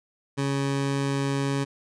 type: tone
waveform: 20% pulse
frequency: 138.59 Hz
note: C#3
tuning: in tune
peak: -19 dBFS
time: 0.37-1.65 s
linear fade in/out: 20 ms
effects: resampled to 22050 Hz